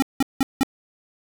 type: tone bursts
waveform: square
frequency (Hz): 269.4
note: C#4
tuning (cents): -49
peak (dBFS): -16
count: 4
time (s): 0-0.632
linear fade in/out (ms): 0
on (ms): 23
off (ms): 180
effects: 7-bit